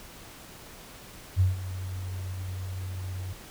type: tone with ADSR envelope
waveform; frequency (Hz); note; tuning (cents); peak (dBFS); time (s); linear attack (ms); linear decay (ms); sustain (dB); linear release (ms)
sine; 93; F#2; +9; -17; 1.36-3.33; 43; 150; -15; 4
effects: pink hiss -47 dBFS RMS until 3.5 s